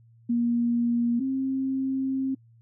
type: tone pair in turn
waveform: sine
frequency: 236.9 / 265.9 Hz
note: A#3 / C4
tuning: +28 / +28 cents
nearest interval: major second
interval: 200 cents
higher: second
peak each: -21 / -24 dBFS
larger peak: first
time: 0.29-1.2 / 1.2-2.35 s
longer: second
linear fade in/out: 10 ms
effects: noise-tail reverb RT60 0.1 s tail -26 dB re dry + added 115 Hz sine -53 dBFS peak until 2.61 s